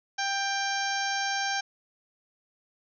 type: harmonic tone with a mistuned harmonic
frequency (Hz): 790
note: G5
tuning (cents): +13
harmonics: 1 / 2 / 3 / 4 / 5 / 6 / 7 / 8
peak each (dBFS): -31 / -31 / -38 / -39 / -40 / -41 / -36 / -38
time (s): 0.18-1.61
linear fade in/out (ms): 10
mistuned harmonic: 6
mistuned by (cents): -20
effects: none